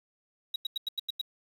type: tone bursts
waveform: triangle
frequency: 3842 Hz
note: B7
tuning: 48 cents flat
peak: -27 dBFS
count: 7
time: 0.54-1.214 s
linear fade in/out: 5 ms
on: 20 ms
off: 89 ms
effects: 9-bit